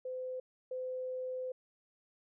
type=tone pair in turn; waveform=sine; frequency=511 / 511 Hz; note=C5 / C5; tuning=-41 / -41 cents; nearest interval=unison; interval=0 cents; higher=neither; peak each=-37 / -36 dBFS; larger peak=second; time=0.05-0.4 / 0.71-1.52 s; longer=second; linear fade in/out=5 ms; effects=none